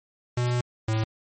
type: tone pair in turn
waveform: square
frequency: 122.4 / 110.17 Hz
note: B2 / A2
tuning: -15 / +3 cents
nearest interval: major second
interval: 182 cents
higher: first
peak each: -23 dBFS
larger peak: neither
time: 0.37-0.61 / 0.88-1.04 s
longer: first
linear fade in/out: 5 ms
effects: MP3 32 kbps